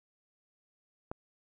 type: click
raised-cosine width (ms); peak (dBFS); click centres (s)
1; -23; 1.115
effects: none